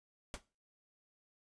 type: noise with exponential decay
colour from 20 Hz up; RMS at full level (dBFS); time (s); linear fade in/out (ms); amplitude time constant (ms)
pink; -39; 0.34-0.42; 0; 17
effects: noise-tail reverb RT60 0.3 s tail -17 dB re dry + resampled to 22050 Hz